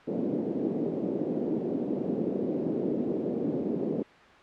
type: band-pass noise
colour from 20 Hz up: pink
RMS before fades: -30 dBFS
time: 0.07-4.03 s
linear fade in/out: 10 ms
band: 210 to 450 Hz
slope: 24 dB/octave
effects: white hiss -52 dBFS RMS until 4.42 s + low-pass 2000 Hz 12 dB/octave